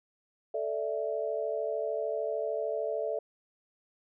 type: chord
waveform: sine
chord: A suspended fourth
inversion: none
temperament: just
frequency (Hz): 440 / 586.7 / 660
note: A4 / D5 / E5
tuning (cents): 0 / -2 / +2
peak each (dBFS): -34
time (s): 0.54-3.19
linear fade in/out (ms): 5
effects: none